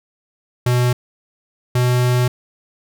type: tone pair in turn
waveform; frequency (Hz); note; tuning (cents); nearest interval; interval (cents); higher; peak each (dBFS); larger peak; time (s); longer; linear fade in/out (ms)
square; 123.47 / 124.12; B2 / B2; 0 / +9; unison; 9; second; -14; neither; 0.66-0.93 / 1.75-2.28; second; 5
effects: none